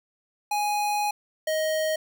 square tone pair in turn, 830.6 / 627.1 Hz, G#5 / D#5, 0 / +13 cents, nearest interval perfect fourth, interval 487 cents, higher first, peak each -24 dBFS, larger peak neither, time 0.51-1.11 / 1.47-1.96 s, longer first, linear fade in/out 5 ms, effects none

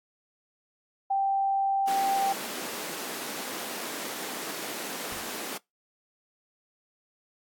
sine tone, 784 Hz, G5, in tune, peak -23 dBFS, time 1.1-2.33 s, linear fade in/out 10 ms
pink high-pass noise, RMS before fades -36 dBFS, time 1.87-5.58 s, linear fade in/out 10 ms, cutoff 230 Hz, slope 24 dB/octave
pink noise with exponential decay, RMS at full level -42 dBFS, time 5.12-5.5 s, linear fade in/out 2 ms, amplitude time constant 82 ms
effects noise-tail reverb RT60 0.2 s tail -26 dB re dry + AAC 64 kbps

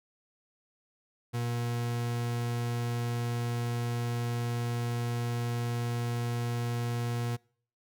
40% pulse tone, 119.2 Hz, A#2, 39 cents sharp, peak -29 dBFS, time 1.33-7.37 s, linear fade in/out 20 ms, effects noise-tail reverb RT60 0.5 s tail -25 dB re dry

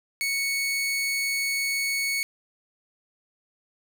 sawtooth tone, 2217 Hz, C#7, in tune, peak -21 dBFS, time 0.21-2.23 s, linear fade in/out 0 ms, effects none

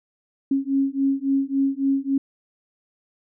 sine beating tone pair, 271.4 / 275 Hz, C#4 / C#4, -36 / -14 cents, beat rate 3.6 Hz, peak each -22 dBFS, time 0.51-2.18 s, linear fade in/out 5 ms, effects none

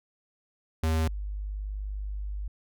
square / sine tone pair in turn, 80 / 50.4 Hz, D#2 / G1, +49 / +49 cents, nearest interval minor sixth, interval 800 cents, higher first, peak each -24 / -31 dBFS, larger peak first, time 0.83-1.08 / 1.08-2.48 s, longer second, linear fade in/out 5 ms, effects none

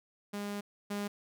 sawtooth tone pair in turn, 204 / 204 Hz, G#3 / G#3, -31 / -31 cents, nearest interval unison, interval 0 cents, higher neither, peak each -32 / -30 dBFS, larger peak second, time 0.33-0.61 / 0.9-1.08 s, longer first, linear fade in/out 10 ms, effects none

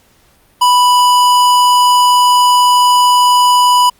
sine tone with hard clipping, 987.8 Hz, B5, in tune, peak -8 dBFS, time 0.61-3.9 s, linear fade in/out 10 ms, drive 18 dB, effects pink hiss -51 dBFS RMS until 3.99 s + Opus 48 kbps

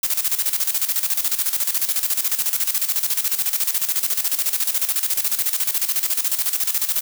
blue noise with tremolo, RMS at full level -19 dBFS, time 0.03-7.01 s, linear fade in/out 5 ms, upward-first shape square, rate 14 Hz, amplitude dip 70%, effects none

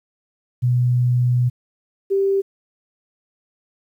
sine tone pair in turn, 123.47 / 392 Hz, B2 / G4, 0 / 0 cents, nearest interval octave + minor sixth, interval 2000 cents, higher second, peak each -14 / -15 dBFS, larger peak first, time 0.62-1.5 / 2.1-2.42 s, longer first, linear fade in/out 20 ms, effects 9-bit

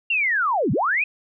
sine linear two-way sweep, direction down then up, 2811 to 103.83 to 2588 Hz, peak -18 dBFS, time 0.1-1.04 s, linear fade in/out 5 ms, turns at 0.72 s, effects none

